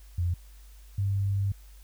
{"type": "tone pair in turn", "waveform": "sine", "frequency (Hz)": [87.31, 98.83], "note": ["F2", "G2"], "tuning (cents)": [0, 15], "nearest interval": "major second", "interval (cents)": 215, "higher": "second", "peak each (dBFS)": -24, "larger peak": "neither", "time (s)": [[0.18, 0.34], [0.98, 1.52]], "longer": "second", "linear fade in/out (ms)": 5, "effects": ["added 50 Hz sine -47 dBFS peak until 1.83 s", "white hiss -60 dBFS RMS until 1.83 s"]}